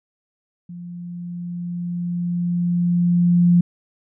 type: tone with level ramp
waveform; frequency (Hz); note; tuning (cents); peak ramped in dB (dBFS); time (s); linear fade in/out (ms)
sine; 174.61; F3; 0; -32 to -10; 0.69-3.61; 5
effects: none